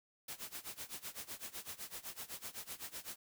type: noise with tremolo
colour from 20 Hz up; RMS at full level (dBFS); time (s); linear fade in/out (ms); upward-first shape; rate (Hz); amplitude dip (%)
white; -44; 0.28-3.16; 5; sine; 7.9; 90
effects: none